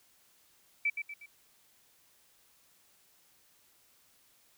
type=tone with echo; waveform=sine; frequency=2315 Hz; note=D7; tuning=25 cents flat; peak=-26 dBFS; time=0.85-0.9 s; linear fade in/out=5 ms; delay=120 ms; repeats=3; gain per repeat=-7 dB; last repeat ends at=1.26 s; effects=white hiss -66 dBFS RMS until 4.57 s